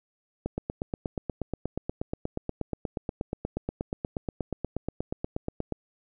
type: click train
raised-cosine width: 2 ms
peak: -16 dBFS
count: 45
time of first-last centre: 0.46-5.723 s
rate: 8.36 Hz
effects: none